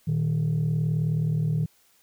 sine tone pair together, 116.54 / 155.56 Hz, A#2 / D#3, 0 / 0 cents, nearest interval perfect fourth, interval 500 cents, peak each -25 / -21 dBFS, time 0.07-1.66 s, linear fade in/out 10 ms, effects tanh soft clip ceiling -19 dBFS + white hiss -62 dBFS RMS until 2.02 s

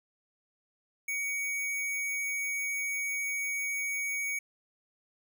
sine tone with sample-and-hold, 2253 Hz, C#7, 28 cents sharp, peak -30 dBFS, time 1.08-4.39 s, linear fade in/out 5 ms, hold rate 8820 Hz, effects none

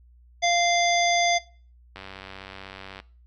harmonic tone, 694 Hz, F5, 11 cents flat, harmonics 1 / 3 / 5 / 7 / 9, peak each -21 / -25 / -28 / -32 / -31 dBFS, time 0.42-1.39 s, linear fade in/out 20 ms
click train, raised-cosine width 0.3 ms, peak -23 dBFS, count 101, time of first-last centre 1.96-3.001 s, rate 96.1 Hz
effects noise-tail reverb RT60 0.4 s tail -20 dB re dry + added 60 Hz sine -51 dBFS peak until 3.26 s

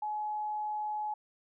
sine tone, 847 Hz, G#5, 34 cents sharp, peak -32 dBFS, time 0.02-1.14 s, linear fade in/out 5 ms, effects none

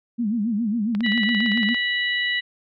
sine tone with vibrato, 220 Hz, A3, in tune, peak -20 dBFS, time 0.18-1.75 s, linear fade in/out 20 ms, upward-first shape sine, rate 7.3 Hz, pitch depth 160 cents each way
click train, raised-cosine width 0.3 ms, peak -18 dBFS, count 15, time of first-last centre 0.95-1.745 s, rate 17.6 Hz
harmonic tone, 978 Hz, B5, 17 cents flat, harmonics 2 / 3 / 4, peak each -22 / -27 / -30 dBFS, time 1.03-2.41 s, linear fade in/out 20 ms
effects none

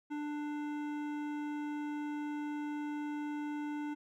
sine tone with hard clipping, 296 Hz, D4, 14 cents sharp, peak -38 dBFS, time 0.1-3.95 s, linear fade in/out 20 ms, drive 14 dB, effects none

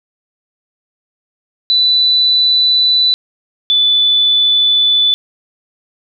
sine tone pair in turn, 3982 / 3486 Hz, B7 / A7, +14 / -17 cents, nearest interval major second, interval 231 cents, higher first, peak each -8 dBFS, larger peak neither, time 1.7-3.14 / 3.7-5.14 s, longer neither, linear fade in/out 0 ms, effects none

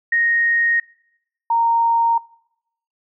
sine tone pair in turn, 1864.7 / 925.9 Hz, A#6 / A#5, 0 / -12 cents, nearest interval octave, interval 1212 cents, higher first, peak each -14 dBFS, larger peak neither, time 0.12-0.8 / 1.5-2.18 s, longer neither, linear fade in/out 5 ms, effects noise-tail reverb RT60 0.8 s tail -23 dB re dry

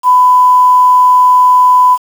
sine tone with quantisation, 1000 Hz, B5, 21 cents sharp, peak -3 dBFS, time 0.03-1.98 s, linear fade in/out 50 ms, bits 5, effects none

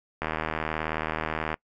click train, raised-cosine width 0.5 ms, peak -13 dBFS, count 105, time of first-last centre 0.22-1.541 s, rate 78.7 Hz, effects noise-tail reverb RT60 0.1 s tail -24 dB re dry

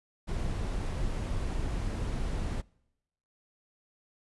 brown noise, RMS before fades -32 dBFS, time 0.27-2.62 s, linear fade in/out 20 ms, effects noise-tail reverb RT60 0.9 s tail -26 dB re dry + resampled to 24000 Hz

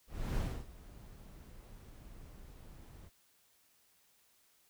brown noise with ADSR envelope, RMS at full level -33 dBFS, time 0.07-3.1 s, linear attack 300 ms, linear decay 280 ms, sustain -20 dB, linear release 32 ms, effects white hiss -70 dBFS RMS until 4.69 s

